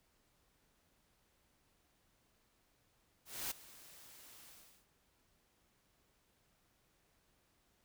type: noise with ADSR envelope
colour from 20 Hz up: white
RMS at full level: -39 dBFS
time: 3.25-4.87 s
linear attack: 260 ms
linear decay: 9 ms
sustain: -19 dB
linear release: 380 ms
effects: pink hiss -75 dBFS RMS until 7.84 s